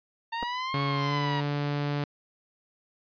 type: linear two-way sweep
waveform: sawtooth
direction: up then down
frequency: 908 to 1100 to 949 Hz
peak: -26 dBFS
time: 0.32-1.41 s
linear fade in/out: 10 ms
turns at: 0.82 s
type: clicks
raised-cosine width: 1 ms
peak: -21 dBFS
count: 2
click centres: 0.427 / 0.431 s
type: tone with pitch glide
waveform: sawtooth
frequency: 140.9 to 144.86 Hz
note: C#3 to D3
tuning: +29 to -23 cents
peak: -23 dBFS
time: 0.74-2.04 s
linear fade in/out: 2 ms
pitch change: +48 cents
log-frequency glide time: 1.03-1.15 s
effects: resampled to 11025 Hz